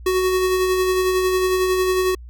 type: tone with tremolo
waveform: square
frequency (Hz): 371.2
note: F#4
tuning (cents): +6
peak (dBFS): -16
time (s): 0.06-2.15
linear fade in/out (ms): 5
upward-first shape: sine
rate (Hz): 11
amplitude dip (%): 30
effects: added 60 Hz sine -35 dBFS peak until 2.29 s